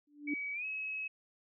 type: tone with exponential growth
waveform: sine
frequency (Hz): 292.7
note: D4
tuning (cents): -6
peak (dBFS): -30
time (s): 0.07-0.34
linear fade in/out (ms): 5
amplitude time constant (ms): 57
type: tone with pitch glide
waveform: sine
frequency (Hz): 2272 to 2565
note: C#7 to E7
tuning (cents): +42 to -48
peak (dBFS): -36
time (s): 0.27-1.08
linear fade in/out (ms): 10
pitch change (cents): +210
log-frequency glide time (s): 0.53-0.65
effects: none